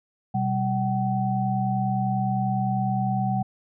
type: tone cluster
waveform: sine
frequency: 125 / 194.9 / 758 Hz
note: B2 / G3 / F#5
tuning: +21 / -10 / +42 cents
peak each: -26 dBFS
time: 0.34-3.43 s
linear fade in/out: 10 ms
effects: none